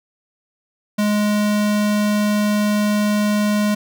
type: tone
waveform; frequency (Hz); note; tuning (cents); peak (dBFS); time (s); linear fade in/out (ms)
square; 208.7; G#3; +9; -16; 0.98-3.75; 10
effects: none